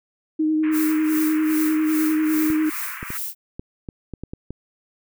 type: tone with vibrato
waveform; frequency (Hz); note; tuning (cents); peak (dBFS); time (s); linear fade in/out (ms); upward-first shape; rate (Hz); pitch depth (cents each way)
sine; 311.1; D#4; 0; -17; 0.39-2.7; 10; sine; 10; 18
type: band-pass noise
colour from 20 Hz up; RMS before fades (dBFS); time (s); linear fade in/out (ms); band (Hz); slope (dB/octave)
pink; -36; 0.63-3.18; 10; 1100 to 2500; 48
type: noise with tremolo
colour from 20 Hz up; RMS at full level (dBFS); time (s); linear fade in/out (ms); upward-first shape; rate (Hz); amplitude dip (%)
violet; -28; 0.71-3.35; 50; sine; 2.5; 85
type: clicks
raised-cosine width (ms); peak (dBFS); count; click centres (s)
3; -19; 9; 2.502 / 3.029 / 3.104 / 3.595 / 3.888 / 4.137 / 4.236 / 4.335 / 4.506
effects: none